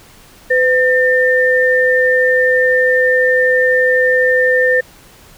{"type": "tone pair together", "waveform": "sine", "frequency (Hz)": [505.9, 1803], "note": ["B4", "A6"], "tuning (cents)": [42, 42], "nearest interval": "octave + minor seventh", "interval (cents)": 2200, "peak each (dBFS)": -12, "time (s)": [0.5, 4.81], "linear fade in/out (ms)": 10, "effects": ["pink hiss -43 dBFS RMS until 5.37 s"]}